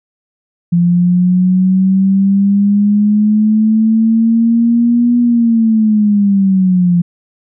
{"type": "linear two-way sweep", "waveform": "sine", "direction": "up then down", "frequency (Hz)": [171.9, 241.7, 171.9], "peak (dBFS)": -7, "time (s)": [0.72, 7.02], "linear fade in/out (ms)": 10, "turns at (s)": 5.19, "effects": []}